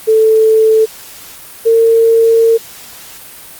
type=tone pair in turn; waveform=sine; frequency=440 / 455 Hz; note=A4 / A#4; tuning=0 / -42 cents; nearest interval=minor second; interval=58 cents; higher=second; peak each=-5 dBFS; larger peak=neither; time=0.07-0.86 / 1.65-2.58 s; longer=second; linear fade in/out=20 ms; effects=white hiss -33 dBFS RMS until 3.59 s + Opus 32 kbps